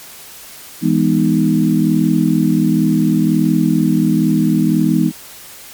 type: chord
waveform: sine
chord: E major seventh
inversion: none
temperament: equal with one note detuned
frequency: 164.81 / 205.5 / 246.9 / 311.1 Hz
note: E3 / G#3 / B3 / D#4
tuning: 0 / -18 / 0 / 0 cents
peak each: -16 dBFS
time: 0.81-5.12 s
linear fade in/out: 50 ms
effects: white hiss -36 dBFS RMS until 5.73 s + MP3 96 kbps